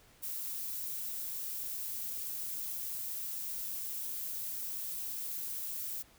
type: noise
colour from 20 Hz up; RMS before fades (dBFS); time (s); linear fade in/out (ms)
violet; -39; 0.22-6.03; 20
effects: pink hiss -62 dBFS RMS until 6.18 s